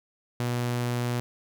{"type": "tone", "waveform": "sawtooth", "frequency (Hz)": 121.4, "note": "B2", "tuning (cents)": -29, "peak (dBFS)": -22, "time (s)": [0.4, 1.2], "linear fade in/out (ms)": 0, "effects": []}